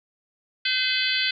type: harmonic tone with a mistuned harmonic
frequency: 512 Hz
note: C5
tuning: 38 cents flat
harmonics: 3 / 4 / 5 / 6 / 7 / 8 / 9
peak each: -29 / -29 / -29 / -29 / -29 / -29 / -29 dBFS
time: 0.65-1.31 s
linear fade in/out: 5 ms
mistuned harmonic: 7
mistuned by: -69 cents
effects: none